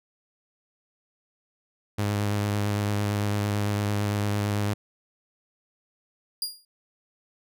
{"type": "tone with vibrato", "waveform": "sawtooth", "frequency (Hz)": 103, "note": "G#2", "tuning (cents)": -14, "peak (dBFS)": -20, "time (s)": [1.98, 4.74], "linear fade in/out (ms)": 10, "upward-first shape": "sine", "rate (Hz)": 8.9, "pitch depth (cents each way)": 18}
{"type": "tone with exponential decay", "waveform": "sawtooth", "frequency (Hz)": 4831, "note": "D8", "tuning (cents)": 48, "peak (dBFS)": -21, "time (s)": [6.42, 6.65], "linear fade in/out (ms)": 2, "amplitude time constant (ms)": 49}
{"effects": []}